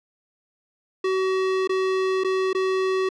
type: tone with dropouts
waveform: square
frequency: 377.9 Hz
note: F#4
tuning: 37 cents sharp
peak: -21 dBFS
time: 1.04-3.09 s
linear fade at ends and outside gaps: 5 ms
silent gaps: 1.675-1.693 / 2.237-2.245 / 2.531-2.548 s
effects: low-pass 4000 Hz 12 dB/octave